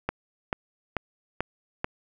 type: click train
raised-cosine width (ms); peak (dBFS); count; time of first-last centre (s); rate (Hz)
0.5; -11; 5; 0.09-1.844; 2.28
effects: none